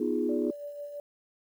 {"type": "chord", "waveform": "sine", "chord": "F half-diminished seventh", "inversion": "second", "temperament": "equal", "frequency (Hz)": [246.9, 311.1, 349.2, 415.3], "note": ["Cb4", "Eb4", "F4", "Ab4"], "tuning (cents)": [0, 0, 0, 0], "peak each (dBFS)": -31, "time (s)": [0, 0.51], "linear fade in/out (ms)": 5}
{"type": "tone with tremolo", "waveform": "sine", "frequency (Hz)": 580, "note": "D5", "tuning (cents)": -22, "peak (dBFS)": -35, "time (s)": [0.29, 1], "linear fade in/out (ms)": 2, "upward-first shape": "sine", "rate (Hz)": 6.1, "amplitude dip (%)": 45}
{"effects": ["tanh soft clip ceiling -14 dBFS", "10-bit"]}